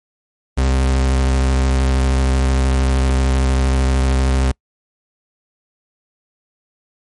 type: tone with vibrato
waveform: 40% pulse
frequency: 65.8 Hz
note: C2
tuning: 10 cents sharp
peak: -12 dBFS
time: 0.57-4.52 s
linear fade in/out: 10 ms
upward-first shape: triangle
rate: 13 Hz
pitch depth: 28 cents each way
effects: noise-tail reverb RT60 0.1 s tail -26 dB re dry + MP3 48 kbps